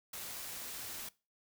white noise, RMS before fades -44 dBFS, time 0.13-1.09 s, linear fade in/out 5 ms, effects noise-tail reverb RT60 0.3 s tail -21 dB re dry

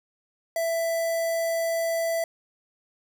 square tone with notch filter, 663 Hz, E5, 10 cents sharp, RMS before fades -26 dBFS, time 0.56-2.24 s, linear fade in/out 2 ms, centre 3100 Hz, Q 1.5, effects none

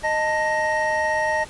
triangle tone cluster, 619 / 889 / 1874 Hz, D#5 / A5 / A#6, -9 / +18 / +9 cents, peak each -22 dBFS, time 0.03-1.45 s, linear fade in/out 20 ms, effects pink hiss -42 dBFS RMS until 1.49 s + resampled to 24000 Hz

